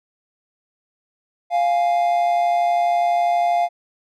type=tone pair together; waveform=triangle; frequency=698.4 / 830.6 Hz; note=F5 / G#5; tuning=0 / 0 cents; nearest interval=minor third; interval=300 cents; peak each=-14 / -23 dBFS; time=1.5-3.69 s; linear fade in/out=50 ms; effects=none